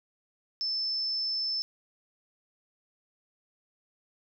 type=tone; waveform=sine; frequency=5274 Hz; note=E8; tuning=in tune; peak=-28 dBFS; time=0.61-1.62 s; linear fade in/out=0 ms; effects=none